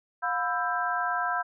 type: tone cluster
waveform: sine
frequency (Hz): 712 / 996 / 1325 / 1584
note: F5 / B5 / E6 / G6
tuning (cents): +33 / +14 / +9 / +18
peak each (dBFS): -31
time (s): 0.22-1.43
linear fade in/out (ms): 20
effects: none